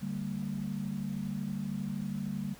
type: chord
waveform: sine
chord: G minor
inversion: second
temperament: equal with one note detuned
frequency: 146.83 / 196 / 228.7 Hz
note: D3 / G3 / Bb3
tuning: 0 / 0 / -33 cents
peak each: -39 / -35 / -39 dBFS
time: 0.01-2.55 s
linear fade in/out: 20 ms
effects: pink hiss -54 dBFS RMS until 2.59 s